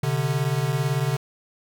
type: beating tone pair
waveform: square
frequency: 129.6 / 147.6 Hz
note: C3 / D3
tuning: -16 / +9 cents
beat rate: 18 Hz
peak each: -25 dBFS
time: 0.03-1.17 s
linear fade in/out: 5 ms
effects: none